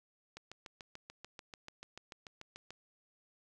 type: click train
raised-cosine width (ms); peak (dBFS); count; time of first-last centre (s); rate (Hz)
0.2; -30; 17; 0.37-2.706; 6.85
effects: none